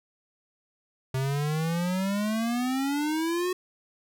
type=exponential sweep; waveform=square; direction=up; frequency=129.8 to 370 Hz; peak=-26 dBFS; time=1.14-3.53 s; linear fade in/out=5 ms; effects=none